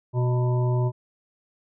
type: harmonic tone with a mistuned harmonic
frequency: 123.47 Hz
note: B2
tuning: in tune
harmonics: 1 / 3 / 5 / 7 / 8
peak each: -20 / -30 / -34 / -37 / -38 dBFS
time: 0.13-0.92 s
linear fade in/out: 50 ms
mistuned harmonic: 7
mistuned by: +60 cents
effects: none